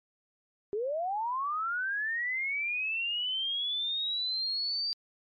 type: linear sweep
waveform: sine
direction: up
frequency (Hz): 392 to 4699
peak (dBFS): -29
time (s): 0.73-4.93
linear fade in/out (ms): 0
effects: MP3 64 kbps